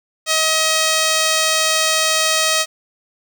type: tone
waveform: 5% pulse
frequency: 634 Hz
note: D#5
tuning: 32 cents sharp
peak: -3 dBFS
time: 0.26-2.66 s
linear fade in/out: 50 ms
effects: none